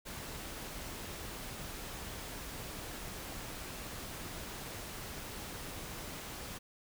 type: noise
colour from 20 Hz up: pink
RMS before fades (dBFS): -44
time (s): 0.05-6.59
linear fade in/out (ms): 20
effects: none